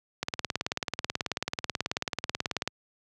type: click train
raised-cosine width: 0.2 ms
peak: -11 dBFS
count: 46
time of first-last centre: 0.23-2.676 s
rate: 18.4 Hz
effects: high-pass 80 Hz 12 dB/octave